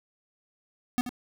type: tone with echo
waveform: square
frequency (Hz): 246.9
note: B3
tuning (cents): 0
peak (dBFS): -23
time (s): 0.98-1.01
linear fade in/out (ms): 0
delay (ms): 82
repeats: 1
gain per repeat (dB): -10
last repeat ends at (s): 1.092
effects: none